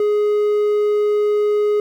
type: tone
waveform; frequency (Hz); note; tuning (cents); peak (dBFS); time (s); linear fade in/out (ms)
triangle; 417.6; G#4; +10; -12; 0-1.8; 2
effects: 9-bit